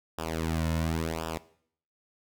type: tone with flanger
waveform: sawtooth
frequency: 81 Hz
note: E2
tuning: 30 cents flat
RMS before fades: -31 dBFS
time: 0.18-1.38 s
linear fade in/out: 5 ms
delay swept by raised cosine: 0.47 to 2.57 ms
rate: 0.93 Hz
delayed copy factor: -0.9
effects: noise-tail reverb RT60 0.6 s tail -18 dB re dry